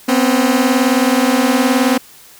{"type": "beating tone pair", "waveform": "sawtooth", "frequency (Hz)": [246.9, 265.9], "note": ["B3", "C4"], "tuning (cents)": [0, 28], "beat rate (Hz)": 19, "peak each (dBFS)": -10, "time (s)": [0.08, 1.98], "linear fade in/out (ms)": 10, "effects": ["white hiss -42 dBFS RMS until 2.39 s"]}